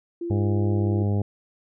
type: tone with pitch glide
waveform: sine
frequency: 342.2 to 339.1 Hz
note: F4 to E4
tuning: -35 to +49 cents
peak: -27 dBFS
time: 0.21-1.03 s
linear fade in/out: 5 ms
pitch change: -16 cents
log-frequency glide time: 0.73-0.91 s
type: harmonic tone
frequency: 101.6 Hz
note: G#2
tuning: 38 cents flat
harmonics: 1 / 2 / 3 / 4 / 5 / 6 / 7 / 8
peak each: -21 / -28 / -34 / -34 / -38 / -41 / -42 / -43 dBFS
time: 0.3-1.22 s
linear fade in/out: 5 ms
effects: none